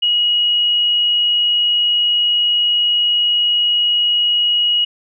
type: tone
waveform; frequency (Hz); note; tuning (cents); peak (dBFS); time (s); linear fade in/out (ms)
sine; 2900; F#7; -35; -12; 0.02-4.85; 10
effects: none